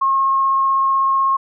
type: tone with vibrato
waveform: sine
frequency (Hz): 1080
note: C#6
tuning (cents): -45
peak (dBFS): -13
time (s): 0.01-1.37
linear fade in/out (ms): 10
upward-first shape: triangle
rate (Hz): 16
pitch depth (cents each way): 8
effects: none